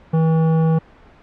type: tone with hard clipping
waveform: triangle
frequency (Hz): 161.3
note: E3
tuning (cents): -37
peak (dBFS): -15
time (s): 0.13-0.79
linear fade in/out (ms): 10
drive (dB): 16
effects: pink hiss -47 dBFS RMS until 1.22 s + low-pass 2000 Hz 12 dB/octave